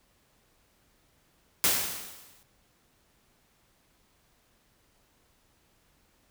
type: noise with exponential decay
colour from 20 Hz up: white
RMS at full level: -22 dBFS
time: 1.64-2.43 s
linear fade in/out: 0 ms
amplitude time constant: 170 ms
effects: pink hiss -67 dBFS RMS until 6.3 s